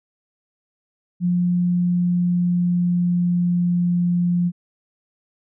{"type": "tone with pitch glide", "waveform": "sine", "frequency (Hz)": [177, 175.37], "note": ["F3", "F3"], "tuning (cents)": [23, 7], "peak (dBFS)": -16, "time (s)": [1.2, 4.52], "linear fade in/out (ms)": 50, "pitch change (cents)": -16, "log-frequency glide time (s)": [1.46, 3.99], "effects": []}